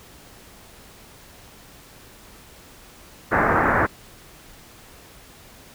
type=low-pass noise; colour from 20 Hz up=white; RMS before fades=-19 dBFS; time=3.31-3.87 s; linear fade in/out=20 ms; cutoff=1800 Hz; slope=48 dB/octave; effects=pink hiss -47 dBFS RMS until 5.74 s